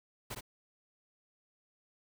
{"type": "noise with echo", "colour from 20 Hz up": "pink", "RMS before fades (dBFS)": -41, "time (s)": [0.3, 0.35], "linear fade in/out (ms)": 10, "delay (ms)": 59, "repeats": 1, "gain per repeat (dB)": -3, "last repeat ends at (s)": 0.409, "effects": []}